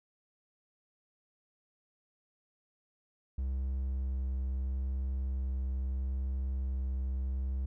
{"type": "tone with vibrato", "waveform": "triangle", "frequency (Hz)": 65.6, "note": "C2", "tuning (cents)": 5, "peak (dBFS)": -29, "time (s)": [3.38, 7.66], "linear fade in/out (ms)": 5, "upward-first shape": "sine", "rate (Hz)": 0.76, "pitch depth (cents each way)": 9, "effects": []}